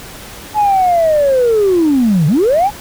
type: linear two-way sweep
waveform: sine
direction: down then up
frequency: 860 to 140 to 860 Hz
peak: -7 dBFS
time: 0.54-2.71 s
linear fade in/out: 50 ms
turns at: 2.27 s
effects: tanh soft clip ceiling -5 dBFS + pink hiss -32 dBFS RMS until 2.8 s